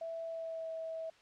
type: tone with pitch glide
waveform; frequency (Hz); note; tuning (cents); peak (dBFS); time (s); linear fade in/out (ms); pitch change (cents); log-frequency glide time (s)
sine; 659.3 to 648.7; E5 to E5; 0 to -28; -38; 0.01-1.1; 5; -28; 0.24-0.69
effects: white hiss -63 dBFS RMS until 1.21 s + low-pass 4000 Hz 12 dB/octave